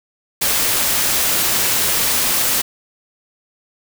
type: noise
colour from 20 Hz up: white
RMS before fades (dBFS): -17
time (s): 0.41-2.62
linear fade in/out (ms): 10
effects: none